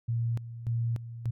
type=tone with tremolo; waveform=sine; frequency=116.54 Hz; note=A#2; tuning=in tune; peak=-26 dBFS; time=0.08-1.31 s; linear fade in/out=10 ms; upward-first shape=square; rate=1.7 Hz; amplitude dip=75%; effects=none